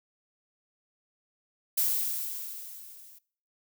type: noise with level ramp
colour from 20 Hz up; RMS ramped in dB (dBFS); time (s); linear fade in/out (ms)
violet; -25 to -53; 1.77-3.19; 10
effects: noise-tail reverb RT60 0.5 s tail -22 dB re dry